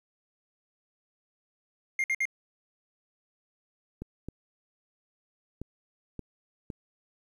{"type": "tone bursts", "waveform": "triangle", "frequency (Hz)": 2119, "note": "C7", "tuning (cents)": 21, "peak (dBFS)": -23, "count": 3, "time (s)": [1.99, 2.254], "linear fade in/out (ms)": 2, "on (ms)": 50, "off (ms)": 57}
{"type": "clicks", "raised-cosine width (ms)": 3, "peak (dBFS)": -24, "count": 5, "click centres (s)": [4.02, 4.286, 5.616, 6.193, 6.702]}
{"effects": ["resampled to 32000 Hz", "10-bit"]}